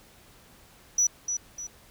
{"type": "tone with echo", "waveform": "sine", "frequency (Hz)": 5900, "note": "F#8", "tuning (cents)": -6, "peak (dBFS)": -18, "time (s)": [0.98, 1.07], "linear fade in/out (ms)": 5, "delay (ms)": 300, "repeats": 2, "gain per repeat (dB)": -8, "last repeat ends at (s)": 1.67, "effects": ["tanh soft clip ceiling -16 dBFS", "pink hiss -55 dBFS RMS until 1.9 s"]}